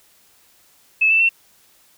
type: tone with pitch steps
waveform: sine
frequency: 2604 / 2654 / 2705 Hz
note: E7 / E7 / E7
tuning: -22 / +11 / +44 cents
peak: -12 dBFS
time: 1.01-1.292 s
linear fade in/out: 10 ms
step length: 94 ms
effects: white hiss -55 dBFS RMS until 1.97 s